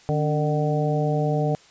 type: harmonic tone with a mistuned harmonic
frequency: 150.9 Hz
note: D3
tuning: 47 cents sharp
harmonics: 1 / 2 / 3 / 4 / 5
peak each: -22 / -30 / -27 / -28 / -29 dBFS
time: 0.09-1.55 s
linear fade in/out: 0 ms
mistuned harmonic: 2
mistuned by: -91 cents
effects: white hiss -52 dBFS RMS until 1.7 s + resampled to 16000 Hz